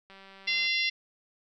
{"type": "click train", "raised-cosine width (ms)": 0.3, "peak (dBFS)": -35, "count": 111, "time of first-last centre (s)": [0.1, 0.667], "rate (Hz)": 194}
{"type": "harmonic tone", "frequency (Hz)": 689, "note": "F5", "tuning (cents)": -24, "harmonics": [3, 4, 5, 6, 7, 8], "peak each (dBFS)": [-29, -31, -33, -35, -36, -37], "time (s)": [0.47, 0.9], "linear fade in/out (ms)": 10}
{"effects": []}